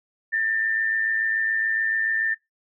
sine tone with amplitude modulation, 1791 Hz, A6, 30 cents sharp, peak -18 dBFS, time 0.32-2.35 s, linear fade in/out 20 ms, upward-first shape sine, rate 107 Hz, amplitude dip 50%, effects noise-tail reverb RT60 0.2 s tail -26 dB re dry

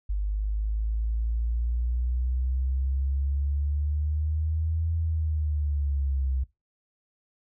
sine exponential two-way sweep, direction up then down, 49.87 to 82.41 to 64.5 Hz, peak -24 dBFS, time 0.09-6.44 s, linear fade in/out 10 ms, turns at 4.95 s, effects noise-tail reverb RT60 0.2 s tail -19 dB re dry

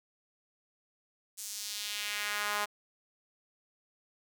sawtooth tone with high-pass filter sweep, 207.2 Hz, G#3, 4 cents flat, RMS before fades -36 dBFS, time 1.37-2.66 s, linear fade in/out 20 ms, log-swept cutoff 7600 to 950 Hz, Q 1.4, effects none

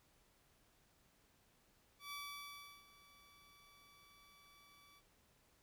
15% pulse tone with ADSR envelope, 1151 Hz, D6, 35 cents flat, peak -39 dBFS, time 1.99-5.02 s, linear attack 130 ms, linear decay 710 ms, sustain -19 dB, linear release 47 ms, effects pink hiss -73 dBFS RMS until 5.62 s

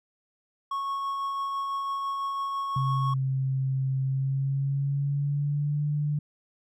triangle tone with tremolo, 1102 Hz, C#6, 11 cents flat, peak -25 dBFS, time 0.71-3.14 s, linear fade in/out 5 ms, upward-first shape triangle, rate 6 Hz, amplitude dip 25%
sine tone with pitch glide, 133.2 to 147.79 Hz, C3 to D3, +31 to +11 cents, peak -24 dBFS, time 2.76-6.19 s, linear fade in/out 5 ms, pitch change +180 cents, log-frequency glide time 4.03-5.85 s
effects none

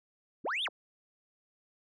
sine linear two-way sweep, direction up then down, 138.59 to 3731 to 138.59 Hz, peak -29 dBFS, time 0.44-0.69 s, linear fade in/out 20 ms, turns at 0.64 s, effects tanh soft clip ceiling -28 dBFS

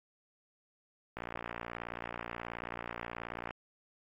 click train, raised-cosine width 0.5 ms, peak -24 dBFS, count 138, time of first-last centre 1.17-3.508 s, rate 58.6 Hz, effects AAC 48 kbps

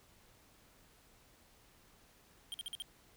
square tone bursts, 3184 Hz, G7, 26 cents sharp, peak -40 dBFS, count 5, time 2.52-2.821 s, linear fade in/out 0 ms, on 21 ms, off 49 ms, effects pink hiss -65 dBFS RMS until 3.16 s

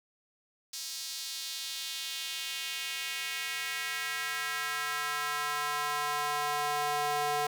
square tone with high-pass filter sweep, 147.1 Hz, D3, 3 cents sharp, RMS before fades -34 dBFS, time 0.73-7.47 s, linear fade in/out 5 ms, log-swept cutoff 5000 to 650 Hz, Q 1.8, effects none

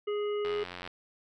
harmonic tone, 415.3 Hz, G#4, in tune, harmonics 1 / 3 / 5 / 7, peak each -29 / -42 / -48 / -47 dBFS, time 0.07-0.64 s, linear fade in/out 10 ms
click train, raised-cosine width 0.3 ms, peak -24 dBFS, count 39, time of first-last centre 0.45-0.876 s, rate 89.3 Hz
effects none

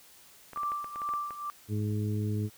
clicks, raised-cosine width 0.5 ms, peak -29 dBFS, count 10, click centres 0.533 / 0.574 / 0.633 / 0.719 / 0.844 / 0.959 / 1.018 / 1.09 / 1.137 / 1.307 s
sine tone with tremolo, 1174.7 Hz, D6, in tune, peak -28 dBFS, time 0.56-1.5 s, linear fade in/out 0 ms, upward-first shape triangle, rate 2.2 Hz, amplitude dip 80%
harmonic tone, 105.4 Hz, G#2, 26 cents sharp, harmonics 1 / 2 / 3 / 4, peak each -29 / -35 / -39 / -41 dBFS, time 1.68-2.5 s, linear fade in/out 50 ms
effects white hiss -56 dBFS RMS until 2.57 s

